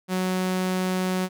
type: tone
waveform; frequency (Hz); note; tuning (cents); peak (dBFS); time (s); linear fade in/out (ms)
sawtooth; 185; F#3; 0; -19; 0.08-1.29; 50
effects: none